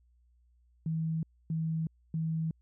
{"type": "tone bursts", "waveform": "sine", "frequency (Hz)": 160.9, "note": "E3", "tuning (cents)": -42, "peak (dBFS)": -29, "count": 3, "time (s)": [0.86, 2.51], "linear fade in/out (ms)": 2, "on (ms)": 370, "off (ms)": 270, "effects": ["added 60 Hz sine -63 dBFS peak until 2.61 s"]}